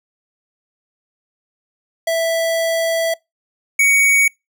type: tone pair in turn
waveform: square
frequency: 659.3 / 2242 Hz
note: E5 / C#7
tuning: 0 / +19 cents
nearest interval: octave + major sixth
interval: 2119 cents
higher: second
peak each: -16 / -11 dBFS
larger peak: second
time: 2.07-3.14 / 3.79-4.28 s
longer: first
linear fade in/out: 5 ms
effects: noise-tail reverb RT60 0.2 s tail -25 dB re dry